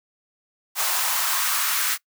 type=noise with high-pass filter sweep; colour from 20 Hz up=white; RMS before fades=-23 dBFS; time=0.75-1.98 s; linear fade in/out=50 ms; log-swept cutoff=820 to 1400 Hz; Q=2.3; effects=noise-tail reverb RT60 0.1 s tail -22 dB re dry